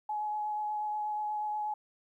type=tone with vibrato; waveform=sine; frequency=845 Hz; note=G#5; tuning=30 cents sharp; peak=-31 dBFS; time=0.09-1.74 s; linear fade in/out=5 ms; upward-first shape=triangle; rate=8.3 Hz; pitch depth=15 cents each way; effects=12-bit